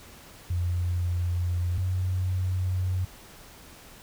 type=tone pair in turn; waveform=sine; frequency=88 / 92.13 Hz; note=F2 / F#2; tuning=+14 / -7 cents; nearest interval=minor second; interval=79 cents; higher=second; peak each=-24 dBFS; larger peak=neither; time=0.5-1.78 / 1.78-3.05 s; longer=first; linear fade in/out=5 ms; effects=pink hiss -49 dBFS RMS until 4.02 s